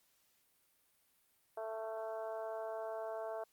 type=harmonic tone with a mistuned harmonic; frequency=221.2 Hz; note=A3; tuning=9 cents sharp; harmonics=2 / 3 / 4 / 5 / 6 / 7; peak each=-46 / -41 / -49 / -53 / -56 / -58 dBFS; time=1.57-3.44 s; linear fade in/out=5 ms; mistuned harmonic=6; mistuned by=+17 cents; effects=white hiss -74 dBFS RMS until 3.52 s + Opus 48 kbps